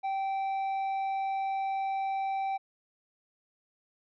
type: tone with tanh clipping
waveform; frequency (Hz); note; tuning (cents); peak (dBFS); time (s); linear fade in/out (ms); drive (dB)
sine; 777; G5; -16; -30; 0.03-2.58; 20; 6
effects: none